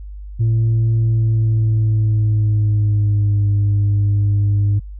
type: tone with pitch glide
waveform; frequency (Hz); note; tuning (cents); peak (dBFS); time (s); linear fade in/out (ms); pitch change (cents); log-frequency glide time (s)
sine; 113 to 101.84; A2 to G#2; +47 to -33; -10; 0.39-4.8; 20; -180; 1.04-3.46
effects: tanh soft clip ceiling -11 dBFS + added 50 Hz sine -29 dBFS peak until 4.99 s